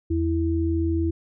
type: tone pair together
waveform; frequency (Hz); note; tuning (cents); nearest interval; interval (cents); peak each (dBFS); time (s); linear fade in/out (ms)
sine; 82.61 / 329.6; E2 / E4; +4 / 0; 2 octaves; 2396; -23; 0.1-1.11; 10
effects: none